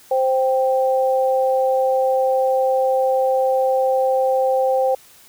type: tone pair together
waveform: sine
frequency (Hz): 523.3 / 784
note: C5 / G5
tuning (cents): 0 / 0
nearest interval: perfect fifth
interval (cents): 700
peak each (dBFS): -16 / -20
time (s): 0.11-4.95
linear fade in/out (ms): 5
effects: white hiss -48 dBFS RMS until 5.28 s